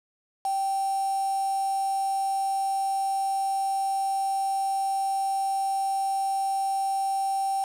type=tone with quantisation; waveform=sine; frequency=780 Hz; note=G5; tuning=9 cents flat; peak=-24 dBFS; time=0.45-7.64 s; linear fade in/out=2 ms; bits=6; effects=low-pass 12000 Hz 12 dB/octave